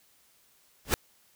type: noise with exponential growth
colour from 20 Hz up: pink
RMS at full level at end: -19 dBFS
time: 0.85-0.94 s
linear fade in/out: 0 ms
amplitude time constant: 19 ms
effects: white hiss -64 dBFS RMS until 1.35 s